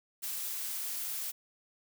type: noise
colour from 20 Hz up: blue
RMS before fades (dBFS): -37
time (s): 0.22-1.32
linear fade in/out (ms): 20
effects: none